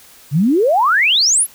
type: exponential sweep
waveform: sine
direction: up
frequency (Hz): 130.81 to 11880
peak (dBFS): -10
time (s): 0.31-1.47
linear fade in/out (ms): 50
effects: white hiss -44 dBFS RMS until 1.54 s

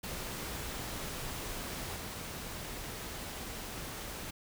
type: noise with level steps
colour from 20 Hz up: pink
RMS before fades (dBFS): -40 / -42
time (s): 0.03-4.31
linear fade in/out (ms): 10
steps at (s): 1.96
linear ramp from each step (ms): 5
effects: none

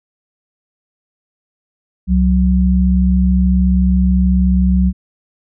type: tone pair together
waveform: sine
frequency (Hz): 66.28 / 185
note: C2 / F#3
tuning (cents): +23 / 0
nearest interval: octave + tritone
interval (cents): 1777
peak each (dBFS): -12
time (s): 2.07-4.93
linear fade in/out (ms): 50
effects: none

